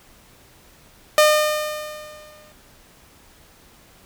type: tone with exponential decay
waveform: sawtooth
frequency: 607 Hz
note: D#5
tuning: 43 cents flat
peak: -6 dBFS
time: 1.18-2.52 s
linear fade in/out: 1 ms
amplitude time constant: 290 ms
effects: pink hiss -51 dBFS RMS until 4.05 s